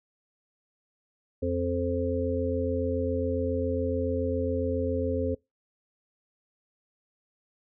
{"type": "harmonic tone", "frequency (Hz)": 87.2, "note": "F2", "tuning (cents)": -2, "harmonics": [1, 3, 5, 6], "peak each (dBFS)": [-31, -31, -31, -31], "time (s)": [1.42, 5.35], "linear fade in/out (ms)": 10, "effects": ["noise-tail reverb RT60 0.2 s tail -23 dB re dry"]}